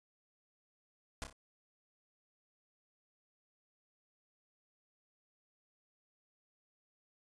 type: noise with echo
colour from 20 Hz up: pink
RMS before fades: -40 dBFS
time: 1.22-1.24 s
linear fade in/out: 0 ms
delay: 29 ms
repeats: 3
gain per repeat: -7 dB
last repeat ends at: 1.327 s
effects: resampled to 22050 Hz